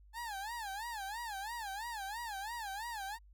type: tone with vibrato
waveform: 30% pulse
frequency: 860 Hz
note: A5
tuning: 40 cents flat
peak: -37 dBFS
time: 0.13-3.19 s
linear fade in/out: 50 ms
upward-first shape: sine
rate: 3 Hz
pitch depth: 190 cents each way
effects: added 50 Hz sine -57 dBFS peak until 3.33 s